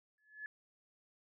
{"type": "tone with exponential growth", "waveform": "sine", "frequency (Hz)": 1713, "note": "A6", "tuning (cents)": -47, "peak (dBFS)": -39, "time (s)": [0.18, 0.46], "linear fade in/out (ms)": 1, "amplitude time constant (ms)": 59, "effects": []}